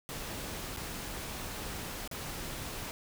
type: noise with dropouts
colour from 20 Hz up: pink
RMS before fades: -40 dBFS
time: 0.09-2.91 s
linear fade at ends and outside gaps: 0 ms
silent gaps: 0.764-0.771 / 2.076-2.113 s
effects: none